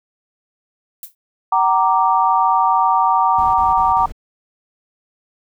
violet noise with exponential decay, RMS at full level -27 dBFS, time 1.03-1.15 s, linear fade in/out 1 ms, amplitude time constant 24 ms
sine chord, Gb augmented, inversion none, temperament equal with one note detuned, 759.5 / 932.3 / 1174.7 Hz, Gb5 / Bb5 / D6, +45 / 0 / 0 cents, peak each -17 / -15 / -17 dBFS, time 1.52-4.06 s, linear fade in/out 5 ms
brown noise bursts, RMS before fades -32 dBFS, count 4, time 3.38-4.122 s, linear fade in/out 5 ms, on 160 ms, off 34 ms
effects none

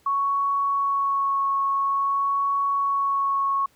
sine tone with vibrato, 1108.7 Hz, C#6, in tune, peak -20 dBFS, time 0.06-3.66 s, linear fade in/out 5 ms, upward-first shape sine, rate 0.49 Hz, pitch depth 11 cents each way, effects pink hiss -61 dBFS RMS until 3.75 s + high-pass 60 Hz 12 dB/octave

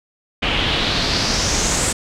pink noise with low-pass filter sweep, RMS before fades -19 dBFS, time 0.42-1.93 s, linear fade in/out 10 ms, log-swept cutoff 2800 to 8300 Hz, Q 3.5, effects none

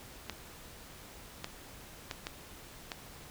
clicks, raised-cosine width 0.2 ms, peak -19 dBFS, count 5, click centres 0.297 / 1.444 / 2.112 / 2.269 / 2.918 s, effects pink hiss -51 dBFS RMS until 3.3 s

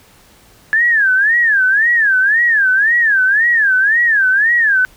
sine tone with vibrato, 1700 Hz, G#6, 40 cents sharp, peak -9 dBFS, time 0.73-4.85 s, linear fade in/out 0 ms, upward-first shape sine, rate 1.9 Hz, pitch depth 210 cents each way, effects pink hiss -47 dBFS RMS until 4.96 s

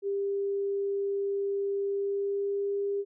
sine tone with pitch glide, 398.1 to 401.1 Hz, G4 to G4, +27 to +40 cents, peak -27 dBFS, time 0.02-3.05 s, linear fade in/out 50 ms, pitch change +13 cents, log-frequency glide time 1.87-2.75 s, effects none

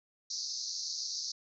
pink band-pass noise, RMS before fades -38 dBFS, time 0.3-1.32 s, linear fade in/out 5 ms, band 4200 to 6300 Hz, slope 96 dB/octave, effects none

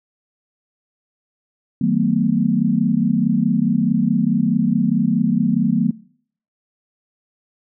sine chord, B dominant seventh, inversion first, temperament just, 154.34 / 185.21 / 222.2 / 246.9 Hz, D#3 / F#3 / A3 / B3, -14 / +2 / +17 / 0 cents, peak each -23 / -19 / -19 / -20 dBFS, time 1.81-5.91 s, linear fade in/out 5 ms, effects noise-tail reverb RT60 0.6 s tail -23 dB re dry

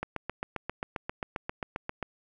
click train, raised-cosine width 0.5 ms, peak -17 dBFS, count 16, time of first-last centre 0.03-2.027 s, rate 7.51 Hz, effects none

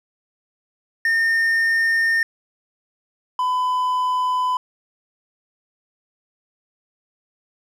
triangle tone pair in turn, 1822 / 1005 Hz, A#6 / B5, -40 / +30 cents, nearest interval minor seventh, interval 1030 cents, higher first, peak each -14 / -16 dBFS, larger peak first, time 1.05-2.23 / 3.39-4.57 s, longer neither, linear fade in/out 2 ms, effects none

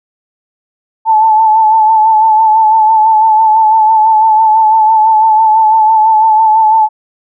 sine tone with vibrato, 875 Hz, A5, 10 cents flat, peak -4 dBFS, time 1.05-6.89 s, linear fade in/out 50 ms, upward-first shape sine, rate 6 Hz, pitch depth 38 cents each way, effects none

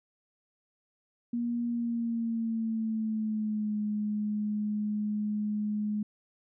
sine tone with pitch glide, 237.3 to 210.2 Hz, A#3 to G#3, +31 to +21 cents, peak -28 dBFS, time 1.33-6.03 s, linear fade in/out 5 ms, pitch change -210 cents, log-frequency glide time 1.67-3.78 s, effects none

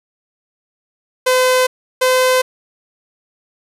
sawtooth tone pair in turn, 510 / 512 Hz, C5 / C5, -44 / -38 cents, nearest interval unison, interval 6 cents, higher second, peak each -7 dBFS, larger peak neither, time 1.26-1.67 / 2.01-2.42 s, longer neither, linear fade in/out 10 ms, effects resampled to 32000 Hz + 7-bit

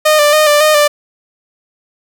sawtooth tone with vibrato, 602 Hz, D5, 43 cents sharp, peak -3 dBFS, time 0.05-0.88 s, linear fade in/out 10 ms, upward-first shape square, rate 3.6 Hz, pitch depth 35 cents each way, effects none

